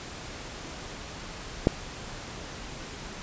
click, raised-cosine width 2 ms, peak -5 dBFS, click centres 1.671 s, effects pink hiss -40 dBFS RMS until 3.22 s + resampled to 16000 Hz

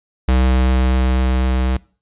square tone with level ramp, 64 Hz, C2, 38 cents flat, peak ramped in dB -12 to -16 dBFS, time 0.28-1.77 s, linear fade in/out 5 ms, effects noise-tail reverb RT60 0.4 s tail -22 dB re dry + resampled to 8000 Hz

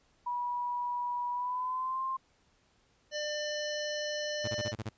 sine tone with pitch glide, 973 to 1055 Hz, B5 to C6, -26 to +14 cents, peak -31 dBFS, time 0.26-2.17 s, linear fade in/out 10 ms, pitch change +140 cents, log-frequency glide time 1.31-2.03 s
harmonic tone, 598 Hz, D5, 31 cents sharp, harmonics 1 / 3 / 5 / 7 / 9 / 10, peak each -35 / -40 / -42 / -43 / -45 / -45 dBFS, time 3.11-4.74 s, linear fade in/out 50 ms
sawtooth tone bursts, 110 Hz, A2, in tune, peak -30 dBFS, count 7, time 4.44-4.894 s, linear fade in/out 10 ms, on 40 ms, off 29 ms
effects pink hiss -69 dBFS RMS until 4.97 s + resampled to 16000 Hz

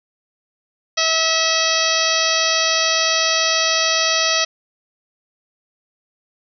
harmonic tone, 647 Hz, E5, 32 cents flat, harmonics 1 / 2 / 3 / 4 / 5 / 6 / 7 / 8 / 9, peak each -24 / -24 / -24 / -24 / -24 / -24 / -24 / -24 / -24 dBFS, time 0.97-4.45 s, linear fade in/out 10 ms, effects none

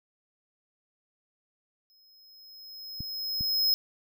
square tone with exponential growth, 5130 Hz, E8, 48 cents flat, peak -21 dBFS, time 1.9-3.74 s, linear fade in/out 0 ms, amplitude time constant 400 ms
clicks, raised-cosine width 5 ms, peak -25 dBFS, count 2, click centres 3.006 / 3.409 s
effects none

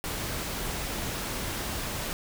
pink noise, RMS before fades -33 dBFS, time 0.04-2.13 s, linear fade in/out 0 ms, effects none

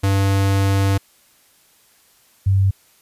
square / sine tone pair in turn, 98 / 96.93 Hz, G2 / G2, 0 / -19 cents, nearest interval unison, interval 19 cents, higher first, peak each -15 / -12 dBFS, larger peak second, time 0.03-0.98 / 2.46-2.71 s, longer first, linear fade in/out 10 ms, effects white hiss -55 dBFS RMS until 3.01 s + resampled to 32000 Hz

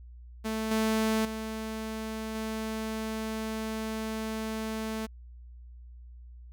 sawtooth tone with level steps, 220 Hz, A3, in tune, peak -26 / -21 / -30 / -28 dBFS, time 0.44-5.07 s, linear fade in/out 20 ms, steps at 0.71 / 1.25 / 2.35 s, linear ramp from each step 2 ms, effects added 60 Hz sine -45 dBFS peak until 6.52 s

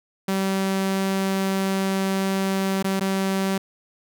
sawtooth tone with dropouts, 192.8 Hz, G3, 28 cents flat, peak -17 dBFS, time 0.28-3.58 s, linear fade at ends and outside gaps 5 ms, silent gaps 2.827-2.843 / 2.997-3.008 s, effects none

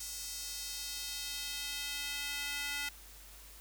square tone with high-pass filter sweep, 286.9 Hz, D4, 40 cents flat, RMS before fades -40 dBFS, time 0-2.89 s, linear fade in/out 5 ms, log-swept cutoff 6200 to 2000 Hz, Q 1.3, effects added 50 Hz sine -55 dBFS peak until 3.6 s + white hiss -55 dBFS RMS until 3.6 s

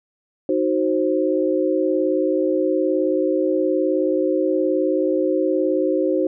sine chord, C diminished, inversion first, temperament equal with one note detuned, 311.1 / 370 / 528.1 Hz, Eb4 / Gb4 / C5, 0 / 0 / +16 cents, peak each -21 dBFS, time 0.49-6.27 s, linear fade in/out 2 ms, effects none

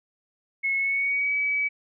sine tone with pitch glide, 2184 to 2283 Hz, C#7 to D7, -26 to -50 cents, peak -22 dBFS, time 0.63-1.69 s, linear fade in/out 20 ms, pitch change +76 cents, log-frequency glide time 0.76-1.34 s, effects none

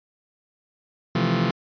sawtooth chord, F major seventh, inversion second, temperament just, 130.96 / 163.7 / 174.61 / 218.3 Hz, C3 / E3 / F3 / A3, +2 / -12 / 0 / -13 cents, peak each -22 / -22 / -19 / -23 dBFS, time 1.15-1.51 s, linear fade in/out 5 ms, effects resampled to 11025 Hz

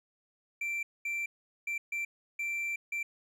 triangle tone bursts at uneven times, 2349 Hz, D7, in tune, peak -30 dBFS, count 6, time 0.61-0.83 / 1.05-1.26 / 1.67-1.78 / 1.92-2.05 / 2.39-2.76 / 2.92-3.03 s, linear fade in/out 5 ms, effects none

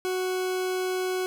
40% pulse tone, 370 Hz, F#4, in tune, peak -25 dBFS, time 0.05-1.26 s, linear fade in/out 0 ms, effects none

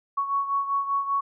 sine beating tone pair, 1112 / 1117.1 Hz, C#6 / C#6, +5 / +13 cents, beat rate 5.1 Hz, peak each -24 / -30 dBFS, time 0.17-1.21 s, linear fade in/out 10 ms, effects none

